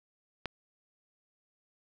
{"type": "click", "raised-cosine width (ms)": 0.3, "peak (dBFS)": -18, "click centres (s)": 0.457, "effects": []}